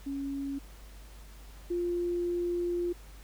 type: tone pair in turn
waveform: sine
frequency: 277.2 / 349.3 Hz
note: C#4 / F4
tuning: 0 / 0 cents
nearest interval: major third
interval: 400 cents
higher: second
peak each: -32 / -28 dBFS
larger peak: second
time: 0.06-0.59 / 1.7-2.93 s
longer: second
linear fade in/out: 10 ms
effects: added 50 Hz sine -47 dBFS peak until 3.23 s + pink hiss -56 dBFS RMS until 3.23 s